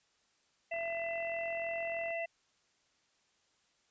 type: harmonic tone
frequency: 670 Hz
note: E5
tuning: 28 cents sharp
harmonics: 1 / 3 / 4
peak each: -36 / -41 / -42 dBFS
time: 0.71-2.26 s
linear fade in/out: 10 ms
type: click train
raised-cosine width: 0.5 ms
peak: -38 dBFS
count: 60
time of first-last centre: 0.74-2.106 s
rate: 43.2 Hz
effects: white hiss -73 dBFS RMS until 3.9 s + resampled to 16000 Hz